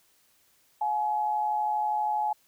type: tone pair together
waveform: sine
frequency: 714 / 846.4 Hz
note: F5 / G#5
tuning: +38 / +33 cents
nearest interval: minor third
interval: 295 cents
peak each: -34 / -25 dBFS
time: 0.81-2.33 s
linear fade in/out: 5 ms
effects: white hiss -65 dBFS RMS until 2.47 s

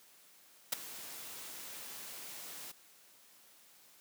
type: noise with ADSR envelope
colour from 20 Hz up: white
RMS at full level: -29 dBFS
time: 0.72-2.72 s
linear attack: 8 ms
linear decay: 11 ms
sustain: -18 dB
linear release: 8 ms
effects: white hiss -62 dBFS RMS until 4 s + high-pass 150 Hz 12 dB/octave

